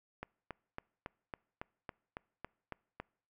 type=click train; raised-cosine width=0.5 ms; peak=-26 dBFS; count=11; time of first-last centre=0.23-3 s; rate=3.61 Hz; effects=noise-tail reverb RT60 0.6 s tail -26 dB re dry